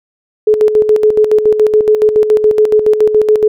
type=tone with tremolo; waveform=sine; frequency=427.5 Hz; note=A4; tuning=50 cents flat; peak=-4 dBFS; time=0.47-3.48 s; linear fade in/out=5 ms; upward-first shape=square; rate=7.1 Hz; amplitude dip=60%; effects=none